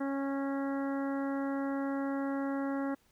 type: harmonic tone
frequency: 275.4 Hz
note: C#4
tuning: 11 cents flat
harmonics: 1 / 2 / 3 / 4 / 5 / 6 / 7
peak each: -32 / -39 / -43 / -46 / -46 / -49 / -51 dBFS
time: 0-2.95 s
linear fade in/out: 10 ms
effects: pink hiss -69 dBFS RMS until 3.11 s